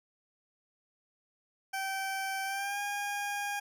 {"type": "tone with pitch glide", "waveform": "20% pulse", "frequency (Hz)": [774, 813.4], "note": ["G5", "G#5"], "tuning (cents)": [-22, -36], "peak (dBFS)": -28, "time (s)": [1.73, 3.6], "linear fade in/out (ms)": 10, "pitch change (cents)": 86, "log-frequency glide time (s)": [2.44, 2.8], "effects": []}